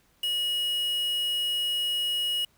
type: tone with quantisation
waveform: triangle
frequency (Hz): 2900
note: F#7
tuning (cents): -35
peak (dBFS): -24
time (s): 0.23-2.45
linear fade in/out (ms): 5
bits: 6
effects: pink hiss -65 dBFS RMS until 2.57 s